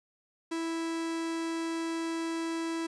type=tone; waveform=45% pulse; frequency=329.2 Hz; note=E4; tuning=2 cents flat; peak=-31 dBFS; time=0.51-2.87 s; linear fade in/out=10 ms; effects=resampled to 22050 Hz + 10-bit